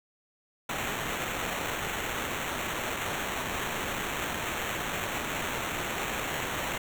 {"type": "noise with sample-and-hold", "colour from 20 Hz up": "blue", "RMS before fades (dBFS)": -33, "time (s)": [0.69, 6.78], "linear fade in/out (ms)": 5, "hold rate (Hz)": 4900, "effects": []}